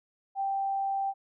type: tone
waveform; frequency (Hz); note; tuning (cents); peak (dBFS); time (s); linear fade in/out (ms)
sine; 784; G5; 0; -27; 0.35-1.14; 50
effects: none